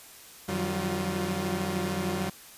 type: tone cluster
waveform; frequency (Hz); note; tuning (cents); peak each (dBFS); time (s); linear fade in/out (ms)
sawtooth; 91.2 / 153.4 / 178.2 / 191.4 / 353; F#2 / D#3 / F3 / G3 / F4; -24 / -24 / +35 / -41 / +19; -34 / -34 / -32 / -27 / -31; 0.48-2.3; 10
effects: white hiss -49 dBFS RMS until 2.57 s + resampled to 32000 Hz